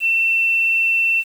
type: tone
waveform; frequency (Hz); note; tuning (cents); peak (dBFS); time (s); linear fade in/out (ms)
sine; 2691; E7; +35; -14; 0-1.24; 50
effects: 7-bit